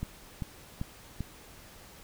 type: click train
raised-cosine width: 5 ms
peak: -21 dBFS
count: 4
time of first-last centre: 0.03-1.206 s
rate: 2.55 Hz
effects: pink hiss -52 dBFS RMS until 2.03 s